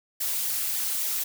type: noise with flanger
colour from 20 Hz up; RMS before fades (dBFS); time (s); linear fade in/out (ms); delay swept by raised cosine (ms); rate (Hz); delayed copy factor
blue; -28; 0.2-1.24; 10; 0.72 to 5.62; 3.5; -0.85
effects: none